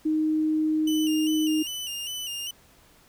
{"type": "tone", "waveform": "sine", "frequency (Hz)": 311.1, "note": "D#4", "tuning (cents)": 0, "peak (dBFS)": -21, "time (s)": [0.05, 1.63], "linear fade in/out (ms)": 10}
{"type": "tone with vibrato", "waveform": "sawtooth", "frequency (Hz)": 2904, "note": "F#7", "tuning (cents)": -33, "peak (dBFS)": -28, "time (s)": [0.87, 2.51], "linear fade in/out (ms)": 5, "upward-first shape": "square", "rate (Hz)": 2.5, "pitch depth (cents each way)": 55}
{"effects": ["pink hiss -57 dBFS RMS until 3.08 s"]}